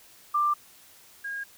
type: tone pair in turn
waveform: sine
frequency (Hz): 1185 / 1628.2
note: D6 / G#6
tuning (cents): +15 / -35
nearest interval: tritone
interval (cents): 550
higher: second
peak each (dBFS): -21 / -31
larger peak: first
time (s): 0.34-0.54 / 1.24-1.44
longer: neither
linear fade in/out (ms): 10
effects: white hiss -54 dBFS RMS until 1.57 s